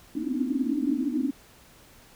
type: band-pass noise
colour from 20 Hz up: white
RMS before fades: -27 dBFS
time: 0.15-1.31 s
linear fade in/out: 5 ms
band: 240 to 310 Hz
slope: 96 dB/octave
effects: pink hiss -54 dBFS RMS until 2.15 s